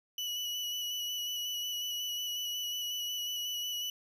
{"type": "tone with vibrato", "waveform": "35% pulse", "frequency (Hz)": 2946, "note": "F#7", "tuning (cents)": -8, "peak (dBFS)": -32, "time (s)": [0.18, 3.9], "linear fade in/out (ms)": 2, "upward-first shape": "square", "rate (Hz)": 5.5, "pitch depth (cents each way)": 16, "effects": []}